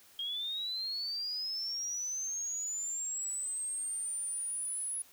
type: linear sweep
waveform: sine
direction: up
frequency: 3220 to 10420 Hz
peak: -34 dBFS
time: 0.19-5.02 s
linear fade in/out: 2 ms
effects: white hiss -60 dBFS RMS until 5.12 s + high-pass 60 Hz 12 dB/octave